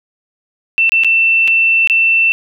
sine tone with dropouts, 2680 Hz, E7, 28 cents sharp, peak -8 dBFS, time 0.78-2.32 s, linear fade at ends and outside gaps 0 ms, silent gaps 0.894-0.92 / 1.036-1.046 / 1.476-1.48 / 1.874-1.898 s, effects none

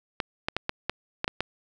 clicks, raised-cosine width 0.3 ms, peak -10 dBFS, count 8, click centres 0.202 / 0.485 / 0.566 / 0.694 / 0.896 / 1.244 / 1.279 / 1.406 s, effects none

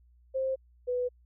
sine tone pair in turn, 528 / 495.2 Hz, C5 / B4, +16 / +5 cents, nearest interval minor second, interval 111 cents, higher first, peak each -27 dBFS, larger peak neither, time 0.34-0.56 / 0.87-1.09 s, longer neither, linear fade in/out 20 ms, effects added 60 Hz sine -58 dBFS peak until 1.25 s

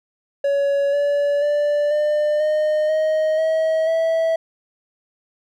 triangle tone with pitch steps, 562 / 574.1 / 586.5 / 599.2 / 612.2 / 625.4 / 638.9 / 652.7 Hz, C#5 / D5 / D5 / D5 / D#5 / D#5 / D#5 / E5, +24 / -39 / -2 / +35 / -28 / +9 / +46 / -17 cents, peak -14 dBFS, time 0.44-4.36 s, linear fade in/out 5 ms, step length 490 ms, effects none

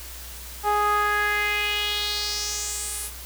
sawtooth tone with band-pass filter sweep, 415.3 Hz, G#4, in tune, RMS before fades -25 dBFS, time 0.63-3.11 s, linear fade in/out 50 ms, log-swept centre 930 to 11000 Hz, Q 3.3, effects added 60 Hz sine -40 dBFS peak until 3.25 s + white hiss -40 dBFS RMS until 3.25 s

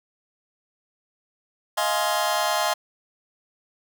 sawtooth chord, F minor seventh, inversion third, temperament just, 628.6 / 698.5 / 838.1 / 1047.7 Hz, Eb5 / F5 / Ab5 / C6, +18 / 0 / +16 / +2 cents, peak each -23 dBFS, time 1.77-2.74 s, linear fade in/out 10 ms, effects none

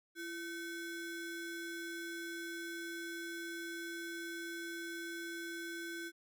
square ring-modulated tone, 932.3 Hz, A#5, in tune, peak -39 dBFS, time 0.15-6.12 s, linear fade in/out 50 ms, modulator 595 Hz, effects none

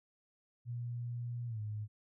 sine tone with pitch glide, 120 to 106.29 Hz, B2 to G#2, -49 to +41 cents, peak -37 dBFS, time 0.65-1.88 s, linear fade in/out 50 ms, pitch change -210 cents, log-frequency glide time 1.47-1.6 s, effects none

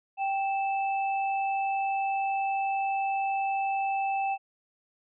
sine tone pair together, 784 / 2635 Hz, G5 / E7, 0 / -1 cents, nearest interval octave + major sixth, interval 2099 cents, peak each -26 / -36 dBFS, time 0.17-4.38 s, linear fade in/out 50 ms, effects none

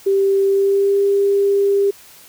sine tone with pitch glide, 392 to 399.1 Hz, G4 to G4, 0 to +31 cents, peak -12 dBFS, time 0.06-1.91 s, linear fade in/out 10 ms, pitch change +31 cents, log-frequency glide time 0.45-1 s, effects white hiss -44 dBFS RMS until 2.28 s

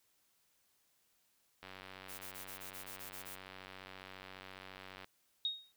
click train, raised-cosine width 0.3 ms, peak -33 dBFS, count 324, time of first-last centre 1.63-5.044 s, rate 94.6 Hz
blue noise bursts, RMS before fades -49 dBFS, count 10, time 2.08-3.36 s, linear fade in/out 20 ms, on 110 ms, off 20 ms
sine tone with exponential decay, 3743 Hz, A#7, 6 cents sharp, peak -30 dBFS, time 5.45-5.72 s, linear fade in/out 1 ms, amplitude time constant 57 ms
effects white hiss -75 dBFS RMS until 5.76 s

